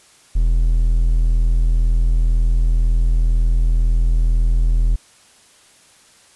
triangle tone, 41 Hz, E1, 9 cents flat, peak -10 dBFS, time 0.35-4.96 s, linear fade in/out 10 ms, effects white hiss -50 dBFS RMS until 6.35 s + resampled to 24000 Hz

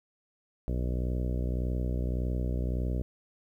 harmonic tone, 61.74 Hz, B1, in tune, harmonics 1 / 2 / 3 / 4 / 5 / 6 / 7 / 8 / 9 / 10, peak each -29 / -35 / -39 / -41 / -43 / -45 / -46 / -47 / -48 / -49 dBFS, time 0.68-3.02 s, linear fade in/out 0 ms, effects 11-bit

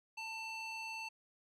square tone with band-pass filter, 891 Hz, A5, 22 cents sharp, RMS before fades -44 dBFS, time 0.17-1.09 s, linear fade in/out 10 ms, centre 2900 Hz, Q 1.5, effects none

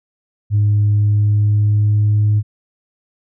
sine tone with pitch glide, 103.83 to 105.22 Hz, G#2 to G#2, 0 to +23 cents, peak -9 dBFS, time 0.5-2.43 s, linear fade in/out 50 ms, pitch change +23 cents, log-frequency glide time 0.92-2.31 s, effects tanh soft clip ceiling -8 dBFS

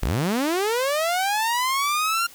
sawtooth linear sweep, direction up, 32.46 to 1400 Hz, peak -17 dBFS, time 0.02-2.27 s, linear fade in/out 10 ms, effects white hiss -47 dBFS RMS until 2.34 s

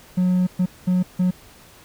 triangle tone bursts at uneven times, 182 Hz, F#3, 28 cents flat, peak -13 dBFS, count 4, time 0.17-0.47 / 0.59-0.66 / 0.87-1.03 / 1.19-1.31 s, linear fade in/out 10 ms, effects tanh soft clip ceiling -9 dBFS + pink hiss -48 dBFS RMS until 1.84 s

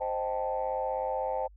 sine chord, A half-diminished seventh, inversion first, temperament equal, 523.3 / 622.3 / 784 / 880 Hz, C5 / Eb5 / G5 / A5, 0 / 0 / 0 / 0 cents, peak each -32 / -35 / -34 / -34 dBFS, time 0-1.48 s, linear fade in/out 20 ms, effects tanh soft clip ceiling -20 dBFS + added 50 Hz sine -51 dBFS peak until 1.56 s

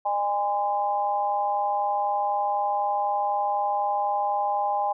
sine tone with amplitude modulation, 816 Hz, G#5, 31 cents flat, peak -18 dBFS, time 0.05-4.93 s, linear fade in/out 10 ms, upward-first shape sine, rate 212 Hz, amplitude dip 90%, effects none

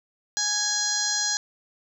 harmonic tone, 830.6 Hz, G#5, in tune, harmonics 1 / 2 / 4 / 5 / 6 / 7 / 8 / 9, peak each -37 / -31 / -37 / -29 / -32 / -30 / -28 / -38 dBFS, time 0.37-1.37 s, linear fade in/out 0 ms, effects 9-bit

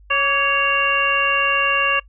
harmonic tone with a mistuned harmonic, 554.4 Hz, C#5, in tune, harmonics 1 / 2 / 3 / 4 / 5, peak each -26 / -20 / -22 / -27 / -18 dBFS, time 0.1-2 s, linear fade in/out 10 ms, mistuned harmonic 2, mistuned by +55 cents, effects noise-tail reverb RT60 0.1 s tail -24 dB re dry + added 50 Hz sine -44 dBFS peak until 2.08 s

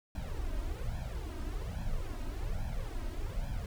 brown noise with flanger, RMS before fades -36 dBFS, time 0.15-3.66 s, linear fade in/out 2 ms, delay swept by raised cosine 1.2 to 3.2 ms, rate 1.2 Hz, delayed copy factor +0.85, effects none

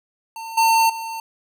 square tone with level steps, 903 Hz, A5, 45 cents sharp, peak -31 / -14 / -28 dBFS, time 0.36-1.2 s, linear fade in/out 2 ms, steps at 0.57 / 0.89 s, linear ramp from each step 10 ms, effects none

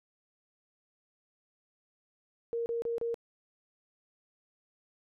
sine tone bursts, 466.2 Hz, A#4, in tune, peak -30 dBFS, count 4, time 2.53-3.143 s, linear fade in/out 0 ms, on 130 ms, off 31 ms, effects none

